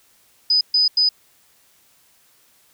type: tone bursts at uneven times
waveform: sine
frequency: 4991 Hz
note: D#8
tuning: 5 cents sharp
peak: -13 dBFS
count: 3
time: 0.5-0.61 / 0.74-0.88 / 0.97-1.09 s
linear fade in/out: 5 ms
effects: white hiss -57 dBFS RMS until 2.73 s